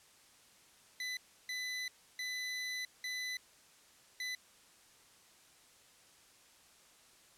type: tone bursts at uneven times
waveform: 25% pulse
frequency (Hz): 2002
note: B6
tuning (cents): +23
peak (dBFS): -34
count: 5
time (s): 1-1.17 / 1.49-1.88 / 2.19-2.85 / 3.04-3.37 / 4.2-4.35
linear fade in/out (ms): 2
effects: white hiss -63 dBFS RMS until 7.37 s + low-pass 10000 Hz 12 dB/octave